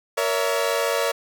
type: chord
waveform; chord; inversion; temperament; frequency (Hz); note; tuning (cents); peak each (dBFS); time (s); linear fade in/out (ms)
sawtooth; A# diminished; none; equal with one note detuned; 466.2 / 564.7 / 659.3; A#4 / C#5 / E5; 0 / +32 / 0; -21 / -20 / -23; 0.17-1.12; 10
effects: none